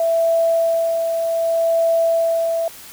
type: tone with tremolo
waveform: sine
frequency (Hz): 663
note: E5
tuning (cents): +10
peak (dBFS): -13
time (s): 0-2.68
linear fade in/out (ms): 2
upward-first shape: sine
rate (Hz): 0.65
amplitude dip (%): 40
effects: white hiss -39 dBFS RMS until 2.92 s